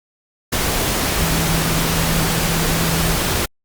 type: tone in noise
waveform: sine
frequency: 163.9 Hz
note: E3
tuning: 10 cents flat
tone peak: -21 dBFS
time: 1.2-3.16 s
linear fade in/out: 10 ms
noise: pink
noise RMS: -19 dBFS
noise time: 0.52-3.46 s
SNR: -5 dB
effects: Opus 48 kbps